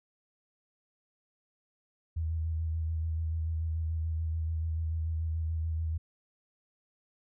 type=tone with vibrato; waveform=sine; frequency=80.6 Hz; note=E2; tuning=38 cents flat; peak=-29 dBFS; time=2.16-5.98 s; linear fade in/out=10 ms; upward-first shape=square; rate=6.9 Hz; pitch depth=22 cents each way; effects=none